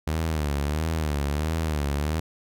sawtooth tone with vibrato, 75.8 Hz, D#2, 45 cents flat, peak -20 dBFS, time 0.07-2.2 s, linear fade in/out 5 ms, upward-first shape sine, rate 1.5 Hz, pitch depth 120 cents each way, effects none

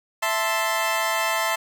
20% pulse chord, A minor, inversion second, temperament equal, 659.3 / 880 / 1046.5 Hz, E5 / A5 / C6, 0 / 0 / 0 cents, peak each -21 dBFS, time 0.22-1.56 s, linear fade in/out 10 ms, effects none

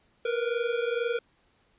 square tone pair together, 466.2 / 488.3 Hz, A#4 / B4, 0 / -20 cents, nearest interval minor second, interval 80 cents, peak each -29 / -31 dBFS, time 0.25-1.19 s, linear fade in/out 5 ms, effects pink hiss -67 dBFS RMS until 1.78 s + resampled to 8000 Hz

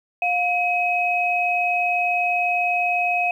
sine tone pair together, 710 / 2542 Hz, F5 / D#7, +28 / +36 cents, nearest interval octave + minor seventh, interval 2208 cents, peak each -21 dBFS, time 0.22-3.31 s, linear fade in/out 2 ms, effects 9-bit

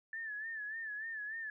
sine tone with vibrato, 1751 Hz, A6, 9 cents flat, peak -39 dBFS, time 0.13-1.5 s, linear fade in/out 2 ms, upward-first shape sine, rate 3.4 Hz, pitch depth 79 cents each way, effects none

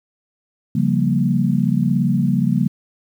sine chord, G half-diminished seventh, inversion second, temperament equal, 138.59 / 174.61 / 196 / 233.1 Hz, Db3 / F3 / G3 / Bb3, 0 / 0 / 0 / 0 cents, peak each -20 dBFS, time 0.75-2.68 s, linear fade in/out 5 ms, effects 8-bit

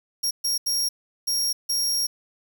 sawtooth tone bursts at uneven times, 5588 Hz, F8, in tune, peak -19 dBFS, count 5, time 0.23-0.31 / 0.44-0.58 / 0.66-0.89 / 1.27-1.53 / 1.69-2.07 s, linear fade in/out 10 ms, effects 8-bit

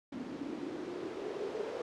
white noise with band-pass filter sweep, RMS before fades -40 dBFS, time 0.12-1.82 s, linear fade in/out 5 ms, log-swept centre 260 to 460 Hz, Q 5.9, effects low-pass 6000 Hz 12 dB/octave

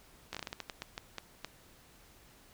slowing click train, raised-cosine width 0.2 ms, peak -21 dBFS, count 13, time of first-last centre 0.33-1.446 s, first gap 16 ms, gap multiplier 1.29, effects pink hiss -60 dBFS RMS until 2.53 s

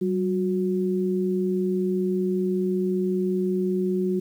sine tone pair together, 190.04 / 364.8 Hz, F#3 / F#4, +47 / -24 cents, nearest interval major seventh, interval 1129 cents, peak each -24 dBFS, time 0.01-4.2 s, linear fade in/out 10 ms, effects 9-bit

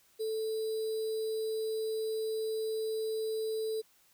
sine tone with sample-and-hold, 440 Hz, A4, in tune, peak -31 dBFS, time 0.19-3.82 s, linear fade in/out 20 ms, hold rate 4410 Hz, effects white hiss -66 dBFS RMS until 4.13 s

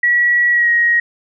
sine tone with pitch glide, 1929 to 1887.1 Hz, B6 to A#6, -41 to +21 cents, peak -10 dBFS, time 0.03-1 s, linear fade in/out 5 ms, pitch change -38 cents, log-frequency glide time 0.51-0.7 s, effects none

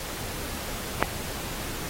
click, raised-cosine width 0.5 ms, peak -4 dBFS, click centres 1.026 s, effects pink hiss -35 dBFS RMS until 1.89 s + AAC 48 kbps

